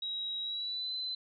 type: tone with pitch glide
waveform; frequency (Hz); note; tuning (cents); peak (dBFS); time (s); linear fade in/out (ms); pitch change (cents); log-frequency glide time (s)
sine; 3838 to 4038; A#7 to B7; +50 to +38; -34; 0.02-1.15; 5; +88; 0.41-0.92
effects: none